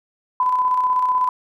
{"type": "tone with tremolo", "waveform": "sine", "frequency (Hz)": 1006, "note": "B5", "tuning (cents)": 32, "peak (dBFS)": -14, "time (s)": [0.4, 1.29], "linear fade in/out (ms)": 2, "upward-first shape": "square", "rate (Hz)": 16, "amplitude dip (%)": 35, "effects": []}